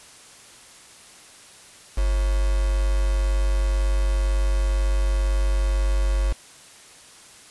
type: tone with quantisation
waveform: sine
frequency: 49 Hz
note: G1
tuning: in tune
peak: -18 dBFS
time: 1.97-6.33 s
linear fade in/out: 10 ms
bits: 5
effects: white hiss -47 dBFS RMS until 7.5 s + resampled to 24000 Hz